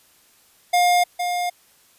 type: tone with echo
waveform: square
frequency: 710 Hz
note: F5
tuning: 28 cents sharp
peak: -15 dBFS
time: 0.73-1.04 s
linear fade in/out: 10 ms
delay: 460 ms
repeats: 1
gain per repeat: -7 dB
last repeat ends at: 1.5 s
effects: white hiss -56 dBFS RMS until 1.98 s + resampled to 32000 Hz